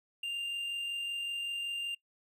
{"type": "tone with amplitude modulation", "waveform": "triangle", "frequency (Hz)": 2794, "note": "F7", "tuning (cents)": 0, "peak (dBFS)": -31, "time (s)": [0.23, 1.95], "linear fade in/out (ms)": 5, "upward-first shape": "sine", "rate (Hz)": 45.3, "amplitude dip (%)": 25, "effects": ["noise-tail reverb RT60 0.1 s tail -23 dB re dry"]}